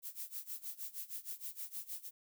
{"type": "noise with tremolo", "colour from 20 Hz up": "violet", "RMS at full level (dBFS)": -42, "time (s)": [0.02, 2.11], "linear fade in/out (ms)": 50, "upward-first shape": "sine", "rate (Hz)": 6.4, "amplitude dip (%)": 90, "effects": []}